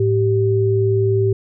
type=tone pair together; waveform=sine; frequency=108.39 / 388.4 Hz; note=A2 / G4; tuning=-26 / -16 cents; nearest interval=octave + minor seventh; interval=2210 cents; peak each=-16 dBFS; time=0-1.33 s; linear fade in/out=5 ms; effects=none